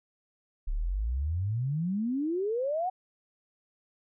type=exponential sweep; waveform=sine; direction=up; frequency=32.72 to 764 Hz; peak=-27 dBFS; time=0.67-2.9 s; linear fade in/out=10 ms; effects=none